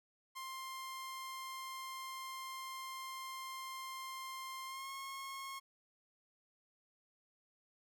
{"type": "tone with pitch glide", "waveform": "sawtooth", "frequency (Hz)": [1054, 1083.6], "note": ["C6", "C#6"], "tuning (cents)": [12, -40], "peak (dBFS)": -40, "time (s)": [0.35, 5.6], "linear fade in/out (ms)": 20, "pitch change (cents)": 48, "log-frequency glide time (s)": [4.66, 4.91], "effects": []}